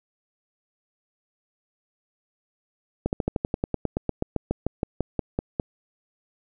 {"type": "slowing click train", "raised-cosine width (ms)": 2, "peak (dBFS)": -10, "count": 21, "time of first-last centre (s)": [3.06, 5.598], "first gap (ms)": 69, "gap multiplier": 1.06, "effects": []}